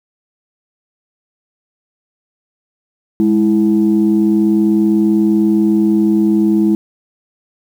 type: tone pair together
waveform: sine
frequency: 207.7 / 328.1 Hz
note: G#3 / E4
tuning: 0 / -8 cents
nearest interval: minor sixth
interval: 792 cents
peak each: -11 dBFS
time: 3.2-6.75 s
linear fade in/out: 0 ms
effects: tanh soft clip ceiling -3 dBFS + 7-bit